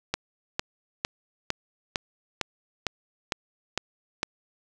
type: click train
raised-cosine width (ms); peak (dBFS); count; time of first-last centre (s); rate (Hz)
0.2; -8; 10; 0.14-4.231; 2.2
effects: none